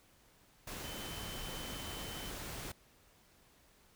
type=tone in noise; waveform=sine; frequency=3057 Hz; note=G7; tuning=44 cents flat; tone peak=-49 dBFS; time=0.84-2.3 s; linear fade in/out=5 ms; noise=pink; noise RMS=-44 dBFS; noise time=0.67-2.72 s; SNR=-8 dB; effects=pink hiss -66 dBFS RMS until 3.95 s